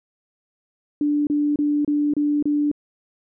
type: tone bursts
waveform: sine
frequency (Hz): 293.7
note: D4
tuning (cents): 0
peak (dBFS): -17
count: 6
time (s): 1.01-2.715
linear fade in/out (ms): 2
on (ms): 260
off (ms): 29
effects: none